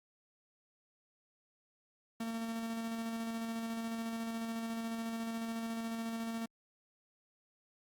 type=tone with tremolo; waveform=45% pulse; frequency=227.6 Hz; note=A#3; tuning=41 cents flat; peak=-36 dBFS; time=2.2-6.46 s; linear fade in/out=5 ms; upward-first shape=square; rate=14 Hz; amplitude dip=25%; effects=Opus 48 kbps